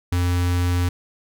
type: tone with notch filter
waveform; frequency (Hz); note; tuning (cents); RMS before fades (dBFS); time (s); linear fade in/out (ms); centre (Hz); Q
square; 88.6; F2; +25; -20; 0.12-0.89; 5; 580; 1.5
effects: none

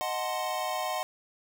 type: chord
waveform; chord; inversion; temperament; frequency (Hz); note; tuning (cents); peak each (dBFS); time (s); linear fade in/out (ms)
square; D# diminished seventh; none; equal; 622.3 / 740 / 880 / 1046.5; D#5 / F#5 / A5 / C6; 0 / 0 / 0 / 0; -36 / -34 / -40 / -36; 0.01-1.03; 0
effects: none

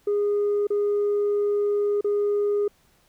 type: tone with dropouts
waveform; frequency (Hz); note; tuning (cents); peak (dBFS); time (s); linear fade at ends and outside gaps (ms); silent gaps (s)
sine; 410.8; G#4; -19; -18; 0.07-2.68; 5; 0.67-0.703 / 2.01-2.044
effects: tanh soft clip ceiling -18 dBFS + pink hiss -62 dBFS RMS until 3.08 s

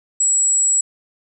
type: tone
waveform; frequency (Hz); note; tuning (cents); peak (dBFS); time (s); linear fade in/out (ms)
sine; 7760; B8; -31; -13; 0.2-0.81; 5
effects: none

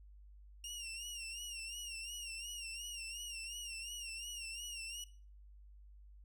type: tone with vibrato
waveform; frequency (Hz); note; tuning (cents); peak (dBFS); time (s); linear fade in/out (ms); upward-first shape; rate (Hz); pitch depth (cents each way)
20% pulse; 2794; F7; 0; -38; 0.64-5.04; 2; sine; 2.8; 82
effects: noise-tail reverb RT60 0.4 s tail -18 dB re dry + added 50 Hz sine -55 dBFS peak until 6.24 s

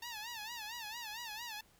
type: tone with vibrato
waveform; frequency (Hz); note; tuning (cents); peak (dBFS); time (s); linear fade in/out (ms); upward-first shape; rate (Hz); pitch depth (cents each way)
10% pulse; 899; A5; +37; -34; 0.02-1.61; 5; sine; 4.4; 130
effects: pink hiss -67 dBFS RMS until 1.79 s

